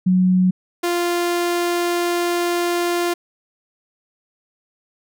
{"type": "tone pair in turn", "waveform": ["sine", "sawtooth"], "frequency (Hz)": [184, 348.1], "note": ["F#3", "F4"], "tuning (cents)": [-9, -6], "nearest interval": "major seventh", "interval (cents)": 1103, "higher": "second", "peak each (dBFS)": [-12, -14], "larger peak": "first", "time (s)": [[0.06, 0.51], [0.83, 3.14]], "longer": "second", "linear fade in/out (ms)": 10, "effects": []}